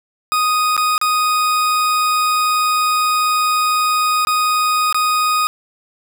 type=tone with dropouts; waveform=40% pulse; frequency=1244.5 Hz; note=D#6; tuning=in tune; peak=-13 dBFS; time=0.32-5.47 s; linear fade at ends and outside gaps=0 ms; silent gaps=0.766-0.777 / 0.979-1.014 / 4.25-4.271 / 4.926-4.945 s; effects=none